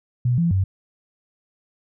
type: tone with pitch steps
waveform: sine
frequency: 123.1 / 169.4 / 95.2 Hz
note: B2 / E3 / F#2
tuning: -5 / +48 / +50 cents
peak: -16 dBFS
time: 0.25-0.64 s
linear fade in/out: 5 ms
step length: 130 ms
effects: none